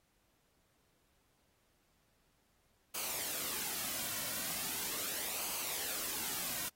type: noise with flanger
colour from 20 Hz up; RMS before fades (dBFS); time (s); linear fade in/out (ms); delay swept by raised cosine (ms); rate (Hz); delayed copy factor
white; -39; 2.94-6.69; 10; 0.54 to 2.44; 0.39; -0.5
effects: pink hiss -75 dBFS RMS until 6.75 s + AAC 48 kbps